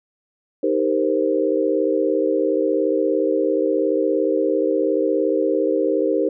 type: chord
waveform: sine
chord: C minor seventh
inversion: first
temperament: equal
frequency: 311.1 / 392 / 466.2 / 523.3 Hz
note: Eb4 / G4 / Bb4 / C5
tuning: 0 / 0 / 0 / 0 cents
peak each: -22 dBFS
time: 0.63-6.29 s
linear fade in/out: 5 ms
effects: none